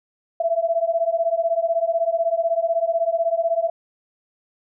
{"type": "beating tone pair", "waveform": "sine", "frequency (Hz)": [659.3, 675.3], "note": ["E5", "E5"], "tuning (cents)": [0, 42], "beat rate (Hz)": 16, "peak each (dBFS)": -21, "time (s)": [0.4, 3.7], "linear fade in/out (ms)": 5, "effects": []}